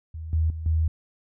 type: tone with level steps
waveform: sine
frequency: 80 Hz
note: D#2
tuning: 49 cents sharp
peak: -32 / -19 / -30 / -19 dBFS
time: 0.14-0.88 s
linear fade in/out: 5 ms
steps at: 0.33 / 0.5 / 0.66 s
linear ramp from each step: 2 ms
effects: none